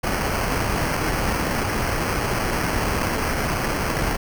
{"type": "noise with sample-and-hold", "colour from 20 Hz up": "pink", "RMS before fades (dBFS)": -23, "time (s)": [0.03, 4.17], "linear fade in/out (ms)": 10, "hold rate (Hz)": 3675, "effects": []}